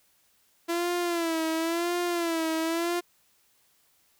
sawtooth tone with vibrato, 335.9 Hz, E4, 33 cents sharp, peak -22 dBFS, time 0.68-3.01 s, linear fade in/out 20 ms, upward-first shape sine, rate 0.95 Hz, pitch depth 79 cents each way, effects white hiss -66 dBFS RMS until 4.19 s

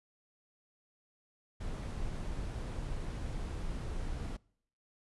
brown noise, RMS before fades -38 dBFS, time 1.6-4.37 s, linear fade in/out 10 ms, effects noise-tail reverb RT60 0.7 s tail -26 dB re dry + resampled to 24000 Hz

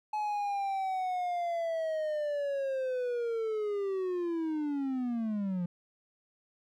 triangle linear sweep, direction down, 854 to 171.8 Hz, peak -28 dBFS, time 0.13-5.66 s, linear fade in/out 5 ms, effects none

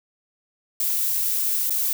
violet noise with dropouts, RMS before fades -23 dBFS, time 0.8-1.93 s, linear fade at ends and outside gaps 1 ms, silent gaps 1.697-1.706 s, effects none

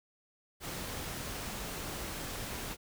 pink noise, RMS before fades -40 dBFS, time 0.6-2.77 s, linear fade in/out 50 ms, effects none

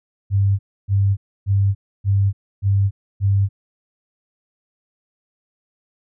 sine tone bursts, 99 Hz, G2, 18 cents sharp, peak -13 dBFS, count 6, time 0.3-3.49 s, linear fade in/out 50 ms, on 290 ms, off 290 ms, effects none

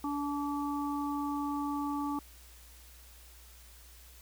harmonic tone, 288 Hz, D4, 34 cents flat, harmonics 1 / 3 / 4, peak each -33 / -38 / -39 dBFS, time 0.04-2.19 s, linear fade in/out 2 ms, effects added 60 Hz sine -54 dBFS peak until 4.21 s + white hiss -57 dBFS RMS until 4.21 s

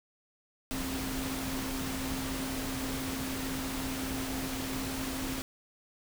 sine tone in noise, 264.2 Hz, C4, 17 cents sharp, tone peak -36 dBFS, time 0.71-5.42 s, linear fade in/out 0 ms, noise pink, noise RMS -37 dBFS, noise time 0.71-5.42 s, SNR -2 dB, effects none

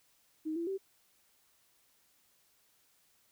sine tone with pitch steps, 313.4 / 337.2 / 386.7 Hz, D#4 / E4 / G4, +13 / +39 / -24 cents, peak -33 dBFS, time 0.45-0.78 s, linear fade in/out 20 ms, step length 110 ms, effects white hiss -70 dBFS RMS until 3.31 s

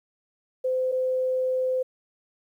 sine tone pair in turn, 514 / 514 Hz, C5 / C5, -31 / -31 cents, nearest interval unison, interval 0 cents, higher neither, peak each -22 dBFS, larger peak neither, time 0.64-0.92 / 0.92-1.83 s, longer second, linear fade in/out 10 ms, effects 10-bit

